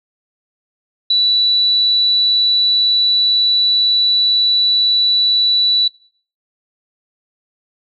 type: tone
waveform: sine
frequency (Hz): 3951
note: B7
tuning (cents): 0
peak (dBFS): -10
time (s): 1.1-5.88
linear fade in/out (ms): 5
effects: noise-tail reverb RT60 0.5 s tail -22 dB re dry